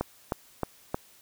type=click train; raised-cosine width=1 ms; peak=-13 dBFS; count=4; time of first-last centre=0.01-0.945 s; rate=3.21 Hz; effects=white hiss -57 dBFS RMS until 1.21 s